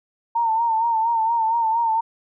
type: tone with vibrato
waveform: sine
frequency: 910 Hz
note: A#5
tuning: 42 cents flat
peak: -17 dBFS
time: 0.35-2.01 s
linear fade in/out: 10 ms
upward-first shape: sine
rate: 4.3 Hz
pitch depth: 58 cents each way
effects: none